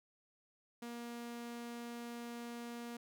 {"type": "tone", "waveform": "sawtooth", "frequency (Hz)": 236.9, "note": "A#3", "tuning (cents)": 28, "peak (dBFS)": -40, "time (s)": [0.82, 2.97], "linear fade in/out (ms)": 5, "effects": []}